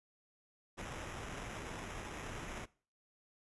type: noise with sample-and-hold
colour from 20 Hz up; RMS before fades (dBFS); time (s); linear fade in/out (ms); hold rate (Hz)
pink; -45; 0.77-2.66; 20; 4410
effects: noise-tail reverb RT60 0.4 s tail -21 dB re dry + resampled to 24000 Hz